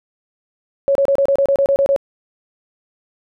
sine tone bursts, 554.4 Hz, C#5, in tune, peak -11 dBFS, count 11, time 0.88-1.962 s, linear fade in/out 0 ms, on 72 ms, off 29 ms, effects none

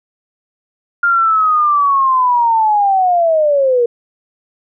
sine linear sweep, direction down, 1408 to 466.2 Hz, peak -9 dBFS, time 1.03-3.86 s, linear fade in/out 5 ms, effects none

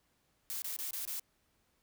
blue noise bursts, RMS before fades -39 dBFS, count 5, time 0.5-1.196 s, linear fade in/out 0 ms, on 120 ms, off 24 ms, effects pink hiss -75 dBFS RMS until 1.82 s

